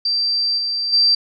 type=tone with level steps; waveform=sine; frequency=4692 Hz; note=D8; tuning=2 cents flat; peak=-16 / -19 / -11 dBFS; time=0.05-1.15 s; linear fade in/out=5 ms; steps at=0.57 / 0.92 s; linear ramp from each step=20 ms; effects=none